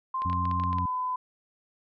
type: tone with pitch glide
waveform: sine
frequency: 1046 to 1008.6 Hz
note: C6 to B5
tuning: -1 to +36 cents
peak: -27 dBFS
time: 0.14-1.16 s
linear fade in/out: 5 ms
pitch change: -63 cents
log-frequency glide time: 0.69-0.81 s
type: clicks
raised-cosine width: 0.3 ms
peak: -25 dBFS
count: 9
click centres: 0.22 / 0.299 / 0.33 / 0.454 / 0.513 / 0.599 / 0.637 / 0.73 / 0.785 s
type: harmonic tone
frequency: 89.4 Hz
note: F2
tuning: 41 cents sharp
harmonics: 1 / 2 / 3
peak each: -29 / -35 / -39 dBFS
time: 0.25-0.86 s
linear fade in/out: 5 ms
effects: none